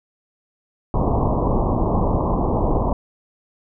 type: low-pass noise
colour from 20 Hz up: pink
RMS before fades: -19 dBFS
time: 0.94-2.93 s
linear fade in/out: 2 ms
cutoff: 1100 Hz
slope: 96 dB/octave
effects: none